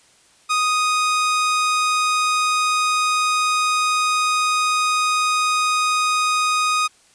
sawtooth tone, 1244.5 Hz, D#6, in tune, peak -13 dBFS, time 0.49-6.88 s, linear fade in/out 20 ms, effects white hiss -54 dBFS RMS until 7.14 s + resampled to 22050 Hz

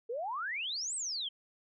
sine exponential two-way sweep, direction up then down, 440 to 8460 to 3047 Hz, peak -34 dBFS, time 0.09-1.29 s, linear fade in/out 10 ms, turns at 0.95 s, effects none

